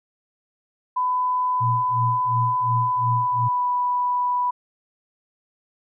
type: tone with pitch glide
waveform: sine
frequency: 1002 to 986.5 Hz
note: B5 to B5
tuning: +25 to -2 cents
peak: -19 dBFS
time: 0.96-4.51 s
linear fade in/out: 10 ms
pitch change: -27 cents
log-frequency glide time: 2.85-3.72 s
type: tone with tremolo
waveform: sine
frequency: 119.7 Hz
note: A#2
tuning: 46 cents sharp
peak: -20 dBFS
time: 1.6-3.49 s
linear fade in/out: 20 ms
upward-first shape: sine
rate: 2.8 Hz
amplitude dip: 100%
effects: none